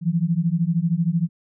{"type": "beating tone pair", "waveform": "sine", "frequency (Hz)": [162.1, 175.1], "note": ["E3", "F3"], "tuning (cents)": [-29, 5], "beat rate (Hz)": 13, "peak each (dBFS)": -21, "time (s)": [0.01, 1.29], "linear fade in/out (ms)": 50, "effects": []}